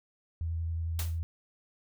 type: tone with vibrato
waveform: sine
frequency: 82.5 Hz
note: E2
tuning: 2 cents sharp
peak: -30 dBFS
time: 0.41-1.23 s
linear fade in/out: 0 ms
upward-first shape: triangle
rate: 11 Hz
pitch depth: 21 cents each way
type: noise with exponential decay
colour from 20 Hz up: white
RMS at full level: -34 dBFS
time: 0.99-1.19 s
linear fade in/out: 1 ms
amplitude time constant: 43 ms
effects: none